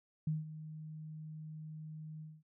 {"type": "tone with ADSR envelope", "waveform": "sine", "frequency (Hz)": 155.56, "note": "D#3", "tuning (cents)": 0, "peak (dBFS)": -30, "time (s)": [0.27, 2.43], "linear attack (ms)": 4, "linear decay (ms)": 170, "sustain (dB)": -14, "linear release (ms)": 220, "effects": []}